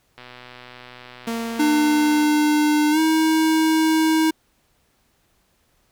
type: click train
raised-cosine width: 0.3 ms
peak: -24 dBFS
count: 256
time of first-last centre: 0.18-2.236 s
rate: 124 Hz
type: tone with exponential decay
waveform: sawtooth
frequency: 230 Hz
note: A#3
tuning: 23 cents flat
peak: -19 dBFS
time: 1.27-4.31 s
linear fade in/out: 5 ms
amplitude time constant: 660 ms
type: tone with pitch glide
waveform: square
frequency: 300 to 317.7 Hz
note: D4 to D#4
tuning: +37 to +36 cents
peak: -16 dBFS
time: 1.59-4.31 s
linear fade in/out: 10 ms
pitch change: +99 cents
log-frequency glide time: 2.91-2.99 s
effects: pink hiss -64 dBFS RMS until 5.91 s